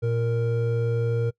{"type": "tone pair together", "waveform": "triangle", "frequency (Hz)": [116.54, 466.2], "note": ["A#2", "A#4"], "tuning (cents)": [0, 0], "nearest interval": "2 octaves", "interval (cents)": 2400, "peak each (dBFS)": [-21, -24], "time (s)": [0.02, 1.31], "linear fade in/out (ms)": 20, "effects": ["noise-tail reverb RT60 0.1 s tail -23 dB re dry"]}